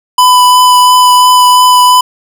square tone with vibrato, 998 Hz, B5, 18 cents sharp, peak -3 dBFS, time 0.18-2.01 s, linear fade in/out 5 ms, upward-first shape triangle, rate 2.9 Hz, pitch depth 10 cents each way, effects none

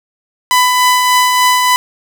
sawtooth tone with tremolo, 999 Hz, B5, 20 cents sharp, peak -3 dBFS, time 0.51-1.76 s, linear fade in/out 0 ms, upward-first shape triangle, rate 3.4 Hz, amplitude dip 35%, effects none

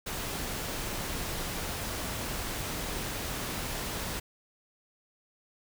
pink noise, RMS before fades -35 dBFS, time 0.06-4.2 s, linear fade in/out 10 ms, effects none

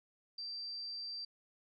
sine tone, 4691 Hz, D8, 3 cents flat, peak -40 dBFS, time 0.38-1.25 s, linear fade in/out 5 ms, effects MP3 96 kbps

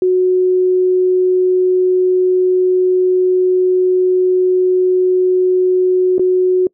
sine tone with dropouts, 367.6 Hz, F#4, 11 cents flat, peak -9 dBFS, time 0.02-6.67 s, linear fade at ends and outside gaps 2 ms, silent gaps 6.182-6.194 s, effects noise-tail reverb RT60 0.1 s tail -25 dB re dry

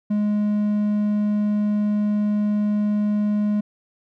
triangle tone, 208.6 Hz, G#3, 8 cents sharp, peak -16 dBFS, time 0.1-3.61 s, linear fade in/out 10 ms, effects none

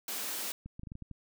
white high-pass noise, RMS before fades -37 dBFS, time 0.08-0.52 s, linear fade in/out 2 ms, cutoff 180 Hz, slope 96 dB/octave
clicks, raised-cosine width 5 ms, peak -31 dBFS, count 8, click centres 0.66 / 0.795 / 0.834 / 0.872 / 0.919 / 0.954 / 1.023 / 1.113 s
effects none

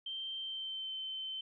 sine tone with pitch glide, 3136 to 3082 Hz, G7 to G7, 0 to -30 cents, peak -38 dBFS, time 0.06-1.41 s, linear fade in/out 5 ms, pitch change -30 cents, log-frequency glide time 0.38-0.93 s, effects none

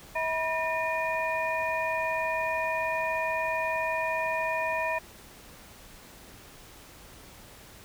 sine tone cluster, 643 / 970 / 1817 / 2442 Hz, E5 / B5 / A#6 / D#7, -43 / -31 / -45 / -33 cents, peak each -31 / -31 / -34 / -33 dBFS, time 0.15-4.99 s, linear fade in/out 10 ms, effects pink hiss -50 dBFS RMS until 7.84 s

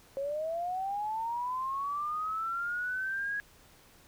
sine linear sweep, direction up, 539 to 1664 Hz, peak -31 dBFS, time 0.17-3.4 s, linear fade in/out 0 ms, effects pink hiss -59 dBFS RMS until 4.07 s

